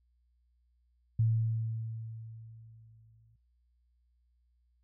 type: tone with exponential decay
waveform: sine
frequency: 112.4 Hz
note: A2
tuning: 37 cents sharp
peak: -23 dBFS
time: 1.19-3.36 s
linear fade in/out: 5 ms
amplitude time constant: 470 ms
effects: noise-tail reverb RT60 0.3 s tail -25 dB re dry + added 60 Hz sine -68 dBFS peak until 4.83 s